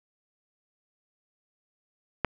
click, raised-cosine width 0.5 ms, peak -9 dBFS, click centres 2.247 s, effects none

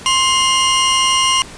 sawtooth tone pair together, 1052 / 2854 Hz, C6 / F7, +9 / +37 cents, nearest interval octave + perfect fourth, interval 1728 cents, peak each -11 dBFS, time 0.06-1.42 s, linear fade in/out 0 ms, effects pink hiss -35 dBFS RMS until 1.57 s + resampled to 22050 Hz

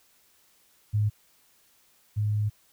sine tone pair in turn, 105.3 / 105.3 Hz, G#2 / G#2, +24 / +24 cents, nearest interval unison, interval 0 cents, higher neither, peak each -21 / -23 dBFS, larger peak first, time 0.93-1.1 / 2.16-2.5 s, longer second, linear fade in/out 20 ms, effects white hiss -63 dBFS RMS until 2.72 s

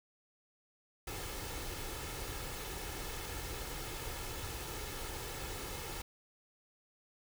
pink noise with comb filter, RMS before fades -42 dBFS, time 1.07-6.02 s, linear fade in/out 5 ms, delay 2.3 ms, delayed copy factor +0.5, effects none

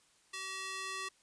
square tone with high-pass filter sweep, 381.1 Hz, G4, 49 cents flat, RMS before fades -41 dBFS, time 0.33-1.09 s, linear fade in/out 10 ms, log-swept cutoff 1900 to 1200 Hz, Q 0.76, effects white hiss -68 dBFS RMS until 1.22 s + resampled to 22050 Hz

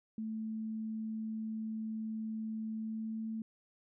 sine tone with pitch glide, 219.8 to 221.8 Hz, A3 to A3, -2 to +14 cents, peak -36 dBFS, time 0.18-3.42 s, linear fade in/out 2 ms, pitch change +16 cents, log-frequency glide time 2.75-3.28 s, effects none

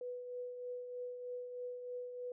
sine tone with tremolo, 493.9 Hz, B4, in tune, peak -39 dBFS, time 0.01-2.32 s, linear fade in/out 2 ms, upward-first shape triangle, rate 3.2 Hz, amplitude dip 50%, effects none

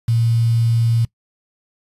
sine tone with quantisation, 115.7 Hz, A#2, 13 cents flat, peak -13 dBFS, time 0.08-1.05 s, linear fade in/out 5 ms, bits 6, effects noise-tail reverb RT60 0.1 s tail -22 dB re dry + resampled to 32000 Hz

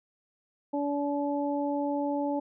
harmonic tone, 286.7 Hz, D4, 42 cents flat, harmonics 1 / 2 / 3, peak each -29 / -32 / -34 dBFS, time 0.73-2.4 s, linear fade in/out 10 ms, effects none

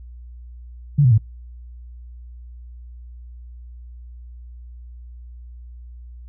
sine tone with pitch steps, 144.4 / 124.98 / 108.18 Hz, D3 / B2 / A2, -29 / +21 / -29 cents, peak -10 dBFS, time 0.98-1.181 s, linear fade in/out 10 ms, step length 67 ms, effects noise-tail reverb RT60 0.2 s tail -26 dB re dry + added 60 Hz sine -36 dBFS peak until 6.28 s

